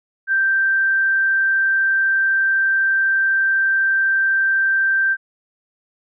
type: tone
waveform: sine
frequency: 1568 Hz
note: G6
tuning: in tune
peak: -14 dBFS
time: 0.27-5.17 s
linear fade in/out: 50 ms
effects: none